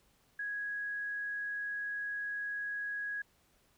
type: tone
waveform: sine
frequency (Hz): 1661.2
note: G#6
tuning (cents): 0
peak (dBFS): -35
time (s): 0.39-3.22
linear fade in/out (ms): 5
effects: pink hiss -70 dBFS RMS until 3.77 s